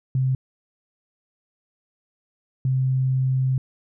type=tone pair in turn; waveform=sine; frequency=130.81 / 130.81 Hz; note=C3 / C3; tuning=0 / 0 cents; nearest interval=unison; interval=0 cents; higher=neither; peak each=-18 dBFS; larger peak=neither; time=0.15-0.35 / 2.65-3.58 s; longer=second; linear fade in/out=2 ms; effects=none